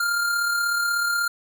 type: tone with amplitude modulation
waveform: square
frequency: 1400 Hz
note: F6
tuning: 4 cents sharp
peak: -20 dBFS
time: 0-1.28 s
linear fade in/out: 5 ms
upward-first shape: sine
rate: 36.4 Hz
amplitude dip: 35%
effects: none